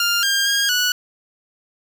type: tone with pitch steps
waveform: 15% pulse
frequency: 1400 / 1604 / 1624 / 1473 Hz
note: F6 / G6 / G#6 / F#6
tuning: +4 / +39 / -39 / -8 cents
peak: -10 dBFS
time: 0-0.92 s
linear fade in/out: 2 ms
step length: 230 ms
effects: none